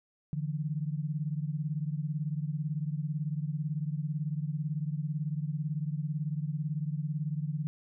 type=beating tone pair; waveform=sine; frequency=146.83 / 164.83 Hz; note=D3 / E3; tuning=0 / 0 cents; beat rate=18 Hz; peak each=-32 / -35 dBFS; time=0.33-7.67 s; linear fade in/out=0 ms; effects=none